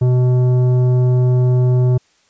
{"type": "tone with tanh clipping", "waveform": "sine", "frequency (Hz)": 125.5, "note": "B2", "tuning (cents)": 28, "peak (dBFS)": -12, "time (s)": [0.01, 1.98], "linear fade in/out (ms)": 10, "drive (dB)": 11, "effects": ["white hiss -57 dBFS RMS until 2.29 s", "resampled to 16000 Hz"]}